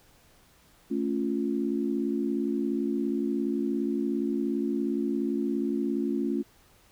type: chord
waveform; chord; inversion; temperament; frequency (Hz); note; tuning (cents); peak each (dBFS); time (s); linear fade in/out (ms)
sine; A augmented; none; equal; 220 / 277.2 / 349.2; A3 / C#4 / E#4; 0 / 0 / 0; -30 / -29 / -31; 0.9-6.43; 20
effects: pink hiss -60 dBFS RMS until 6.91 s